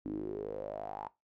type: tone with band-pass filter sweep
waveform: sawtooth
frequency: 51.6 Hz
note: G#1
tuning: 10 cents flat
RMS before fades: -40 dBFS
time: 0.05-1.08 s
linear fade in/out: 5 ms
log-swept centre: 280 to 910 Hz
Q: 8.5
effects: noise-tail reverb RT60 0.2 s tail -18 dB re dry